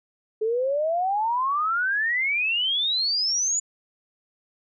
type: exponential sweep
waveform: sine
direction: up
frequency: 425.8 to 7040 Hz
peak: -21 dBFS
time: 0.41-3.6 s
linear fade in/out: 10 ms
effects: none